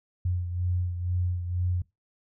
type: beating tone pair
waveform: sine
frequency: 89 / 91.1 Hz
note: F2 / F#2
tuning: +33 / -26 cents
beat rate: 2.1 Hz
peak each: -26 / -34 dBFS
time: 0.25-1.82 s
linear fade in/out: 5 ms
effects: noise-tail reverb RT60 0.2 s tail -21 dB re dry